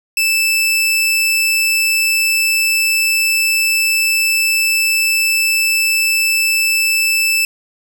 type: tone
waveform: sawtooth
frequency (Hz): 2637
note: E7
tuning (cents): 0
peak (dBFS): -9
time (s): 0.17-7.45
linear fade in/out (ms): 2
effects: none